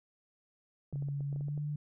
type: clicks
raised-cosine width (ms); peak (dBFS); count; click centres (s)
2; -36; 10; 0.927 / 0.958 / 1.024 / 1.086 / 1.207 / 1.328 / 1.361 / 1.409 / 1.484 / 1.577
type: tone with pitch glide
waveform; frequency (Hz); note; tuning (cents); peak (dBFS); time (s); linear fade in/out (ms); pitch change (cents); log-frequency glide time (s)
sine; 141.4 to 147.92; C#3 to D3; +35 to +13; -33; 0.93-1.76; 5; +78; 1.33-1.6
effects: none